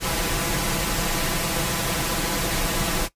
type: noise with comb filter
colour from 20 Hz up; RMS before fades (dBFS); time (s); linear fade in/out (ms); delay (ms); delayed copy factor
pink; -24; 0-3.09; 50; 6; +0.65
effects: noise-tail reverb RT60 0.1 s tail -17 dB re dry + resampled to 32000 Hz